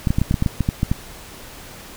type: clicks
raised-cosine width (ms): 5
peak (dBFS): -5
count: 12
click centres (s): 0.072 / 0.105 / 0.185 / 0.216 / 0.311 / 0.342 / 0.424 / 0.462 / 0.607 / 0.689 / 0.831 / 0.915
effects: pink hiss -39 dBFS RMS until 1.96 s